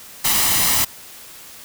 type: noise with comb filter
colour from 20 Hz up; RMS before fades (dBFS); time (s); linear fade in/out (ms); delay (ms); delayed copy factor
white; -17; 0.24-0.85; 10; 1; +0.5
effects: white hiss -40 dBFS RMS until 1.64 s